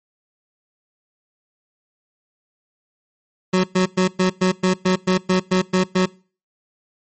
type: tone bursts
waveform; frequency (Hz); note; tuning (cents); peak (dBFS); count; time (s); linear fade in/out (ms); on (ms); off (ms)
25% pulse; 185; F#3; 0; -10; 12; 3.53-6.06; 10; 110; 110
effects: noise-tail reverb RT60 0.4 s tail -23 dB re dry + MP3 32 kbps